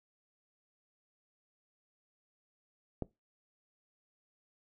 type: click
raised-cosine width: 2 ms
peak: -21 dBFS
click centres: 3.023 s
effects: noise-tail reverb RT60 0.2 s tail -20 dB re dry